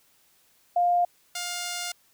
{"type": "tone pair in turn", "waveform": ["sine", "5% pulse"], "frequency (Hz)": [704, 706.4], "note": ["F5", "F5"], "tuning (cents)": [14, 20], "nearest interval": "unison", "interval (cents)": 6, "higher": "second", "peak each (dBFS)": -19, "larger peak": "neither", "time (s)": [[0.76, 1.05], [1.35, 1.92]], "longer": "second", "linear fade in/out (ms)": 5, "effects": ["white hiss -63 dBFS RMS until 2.13 s"]}